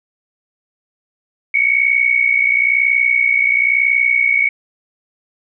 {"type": "tone pair together", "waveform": "sine", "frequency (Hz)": [2200, 2261], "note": ["C#7", "C#7"], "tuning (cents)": [-14, 34], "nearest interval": "unison", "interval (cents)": 48, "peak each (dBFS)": -14, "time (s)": [1.54, 4.49], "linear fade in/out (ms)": 5, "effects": []}